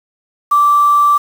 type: tone with quantisation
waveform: sine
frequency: 1167 Hz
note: D6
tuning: 11 cents flat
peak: -7 dBFS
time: 0.51-1.18 s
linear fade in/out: 10 ms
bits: 5
effects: none